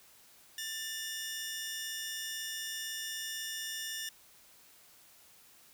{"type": "tone pair together", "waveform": "15% pulse", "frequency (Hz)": [1778, 2879], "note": ["A6", "F#7"], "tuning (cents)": [18, -48], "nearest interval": "minor sixth", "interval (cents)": 834, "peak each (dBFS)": [-33, -34], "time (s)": [0.58, 4.09], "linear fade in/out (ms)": 2, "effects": ["white hiss -60 dBFS RMS until 5.73 s"]}